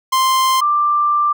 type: tone pair in turn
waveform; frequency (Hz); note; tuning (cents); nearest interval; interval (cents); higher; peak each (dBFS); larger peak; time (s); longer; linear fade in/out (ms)
45% pulse / sine; 1046.5 / 1181.9; C6 / D6; 0 / +11; major second; 211; second; -12; neither; 0.12-0.61 / 0.61-1.33; second; 10
effects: none